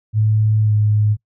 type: tone with pitch glide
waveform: sine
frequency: 107.9 to 105.8 Hz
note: A2 to G#2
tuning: -33 to +33 cents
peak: -12 dBFS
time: 0.13-1.17 s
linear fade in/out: 50 ms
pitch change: -34 cents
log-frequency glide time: 0.62-0.73 s
effects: noise-tail reverb RT60 0.1 s tail -22 dB re dry